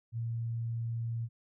sine tone, 115.7 Hz, A#2, 13 cents flat, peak -32 dBFS, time 0.12-1.29 s, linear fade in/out 50 ms, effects none

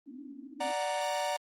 pink band-pass noise, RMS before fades -46 dBFS, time 0.06-0.73 s, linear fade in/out 20 ms, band 250 to 300 Hz, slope 96 dB/octave
45% pulse chord, D augmented, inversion none, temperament equal, 587.3 / 740 / 932.3 Hz, D5 / F#5 / A#5, 0 / 0 / 0 cents, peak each -34 / -35 / -35 dBFS, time 0.6-1.37 s, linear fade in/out 10 ms
effects low-pass 11000 Hz 12 dB/octave + Opus 32 kbps

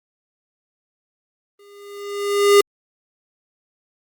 square tone with exponential growth, 405.5 Hz, G#4, 41 cents flat, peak -8 dBFS, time 1.59-2.61 s, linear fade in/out 5 ms, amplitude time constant 220 ms, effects Opus 24 kbps

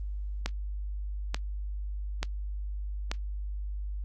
click train, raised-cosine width 0.2 ms, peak -13 dBFS, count 4, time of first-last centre 0.46-3.115 s, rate 1.13 Hz, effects added 50 Hz sine -32 dBFS peak until 4.04 s + Opus 32 kbps

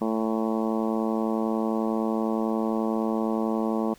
harmonic tone, 111 Hz, A2, 16 cents sharp, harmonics 2 / 3 / 4 / 5 / 6 / 7 / 8 / 9 / 10, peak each -26 / -30 / -32 / -34 / -36 / -37 / -38 / -39 / -40 dBFS, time 0.01-3.94 s, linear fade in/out 5 ms, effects pink hiss -55 dBFS RMS until 3.98 s

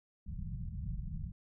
pink low-pass noise, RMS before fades -40 dBFS, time 0.26-1.32 s, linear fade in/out 10 ms, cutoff 200 Hz, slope 96 dB/octave, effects none

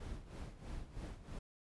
brown noise with tremolo, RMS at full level -44 dBFS, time 0-1.39 s, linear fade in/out 5 ms, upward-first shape sine, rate 3.1 Hz, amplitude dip 75%, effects resampled to 24000 Hz

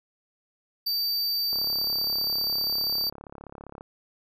square tone, 4637 Hz, D8, 23 cents flat, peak -25 dBFS, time 0.86-3.1 s, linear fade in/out 10 ms
click train, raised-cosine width 1 ms, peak -27 dBFS, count 81, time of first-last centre 1.53-3.809 s, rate 35.1 Hz
effects none

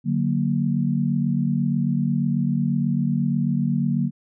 sine chord, D augmented, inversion none, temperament equal, 146.83 / 185 / 233.1 Hz, D3 / F#3 / A#3, 0 / 0 / 0 cents, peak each -23 / -24 / -23 dBFS, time 0.04-4.11 s, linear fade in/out 50 ms, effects none

